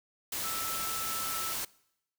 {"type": "tone in noise", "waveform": "sine", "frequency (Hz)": 1318.5, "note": "E6", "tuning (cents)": 0, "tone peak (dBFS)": -38, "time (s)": [0.44, 1.53], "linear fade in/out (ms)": 5, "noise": "white", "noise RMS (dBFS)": -35, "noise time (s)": [0.32, 1.65], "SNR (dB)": -6, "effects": ["noise-tail reverb RT60 0.8 s tail -23 dB re dry"]}